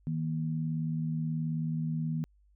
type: tone pair together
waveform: sine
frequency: 158 / 236.7 Hz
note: D#3 / A#3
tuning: +27 / +27 cents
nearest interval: perfect fifth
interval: 700 cents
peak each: -30 / -36 dBFS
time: 0.07-2.24 s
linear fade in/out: 0 ms
effects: added 50 Hz sine -61 dBFS peak until 2.55 s